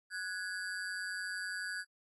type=ring-modulated tone; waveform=square; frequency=1568 Hz; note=G6; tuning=in tune; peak=-35 dBFS; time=0.1-1.85 s; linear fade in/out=50 ms; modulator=94.4 Hz; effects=AAC 32 kbps